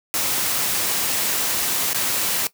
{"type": "noise with dropouts", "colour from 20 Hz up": "white", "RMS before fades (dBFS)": -22, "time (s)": [0.14, 2.47], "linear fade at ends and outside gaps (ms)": 0, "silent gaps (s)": [1.931, 1.946], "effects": ["noise-tail reverb RT60 0.1 s tail -17 dB re dry", "high-pass 100 Hz 12 dB/octave"]}